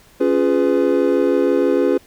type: chord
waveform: triangle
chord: C# dominant seventh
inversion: none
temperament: equal with one note detuned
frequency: 277.2 / 349.2 / 415.3 / 501.9 Hz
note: C#4 / E#4 / G#4 / B4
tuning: 0 / 0 / 0 / +28 cents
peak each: -17 dBFS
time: 0.2-1.98 s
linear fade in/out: 10 ms
effects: pink hiss -50 dBFS RMS until 2.06 s